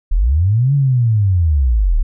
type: linear two-way sweep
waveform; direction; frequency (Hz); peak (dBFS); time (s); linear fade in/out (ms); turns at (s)
sine; up then down; 32 to 144 to 32; -10; 0.11-2.03; 10; 0.74
effects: none